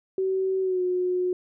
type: tone with pitch glide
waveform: sine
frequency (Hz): 380 to 362.8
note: F#4 to F#4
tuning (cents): +46 to -34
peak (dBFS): -22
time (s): 0.18-1.33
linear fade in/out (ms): 2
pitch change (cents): -80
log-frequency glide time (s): 0.61-0.82
effects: none